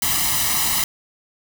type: noise with comb filter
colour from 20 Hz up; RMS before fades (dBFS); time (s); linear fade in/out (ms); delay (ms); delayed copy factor
white; -20; 0.02-0.84; 2; 1; +0.8
effects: none